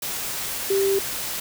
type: tone in noise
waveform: sine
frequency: 392 Hz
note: G4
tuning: in tune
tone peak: -18 dBFS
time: 0.7-0.99 s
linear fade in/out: 5 ms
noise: white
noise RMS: -29 dBFS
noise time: 0.02-1.4 s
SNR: +8 dB
effects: none